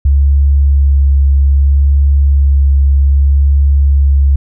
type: tone with vibrato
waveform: sine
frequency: 69.6 Hz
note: C#2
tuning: 8 cents sharp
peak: -5 dBFS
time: 0.05-4.36 s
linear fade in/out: 5 ms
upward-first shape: sine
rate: 0.63 Hz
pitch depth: 13 cents each way
effects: none